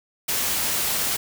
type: noise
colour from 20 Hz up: white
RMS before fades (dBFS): -24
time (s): 0.28-1.17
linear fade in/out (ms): 10
effects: none